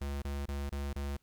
square tone bursts, 70.4 Hz, C#2, 27 cents sharp, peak -35 dBFS, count 5, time 0.01-1.168 s, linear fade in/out 5 ms, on 210 ms, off 27 ms, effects pink hiss -75 dBFS RMS until 1.22 s

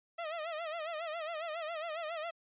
sawtooth tone with vibrato, 646 Hz, E5, 35 cents flat, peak -33 dBFS, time 0.18-2.31 s, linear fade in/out 10 ms, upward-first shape sine, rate 7.3 Hz, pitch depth 110 cents each way, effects resampled to 8000 Hz

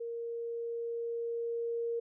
sine tone with level ramp, 466.2 Hz, A#4, in tune, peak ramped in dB -36 to -31 dBFS, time 0-2 s, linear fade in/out 10 ms, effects none

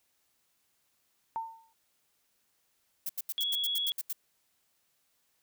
sine tone with exponential decay, 903 Hz, A5, 45 cents sharp, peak -29 dBFS, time 1.36-1.73 s, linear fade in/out 0 ms, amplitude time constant 79 ms
violet noise bursts, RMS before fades -34 dBFS, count 10, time 3.06-4.129 s, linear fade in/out 5 ms, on 34 ms, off 81 ms
sine tone, 3352 Hz, G#7, 15 cents sharp, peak -29 dBFS, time 3.38-3.92 s, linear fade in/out 0 ms
effects white hiss -74 dBFS RMS until 5.42 s

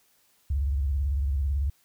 sine tone with vibrato, 69.3 Hz, C#2, in tune, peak -23 dBFS, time 0.5-1.7 s, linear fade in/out 5 ms, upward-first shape square, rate 18 Hz, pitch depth 140 cents each way, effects white hiss -65 dBFS RMS until 1.84 s

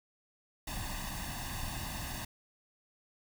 pink noise with comb filter, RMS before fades -39 dBFS, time 0.67-2.25 s, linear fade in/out 5 ms, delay 1.1 ms, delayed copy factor +0.85, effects none

